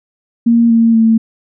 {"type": "tone with pitch steps", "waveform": "sine", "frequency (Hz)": [233.1, 228.8, 224.6], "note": ["A#3", "A#3", "A3"], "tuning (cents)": [0, -32, 36], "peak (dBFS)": -6, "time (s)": [0.46, 1.18], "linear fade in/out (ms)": 10, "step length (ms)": 240, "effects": []}